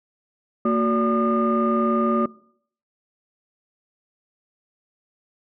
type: tone cluster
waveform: sine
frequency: 229.4 / 368.5 / 579 / 1214 Hz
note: A#3 / F#4 / D5 / D#6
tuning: -28 / -7 / -25 / -43 cents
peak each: -19 / -23 / -25 / -23 dBFS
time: 0.65-2.26 s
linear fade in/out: 5 ms
effects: noise-tail reverb RT60 0.6 s tail -21 dB re dry + tanh soft clip ceiling -11 dBFS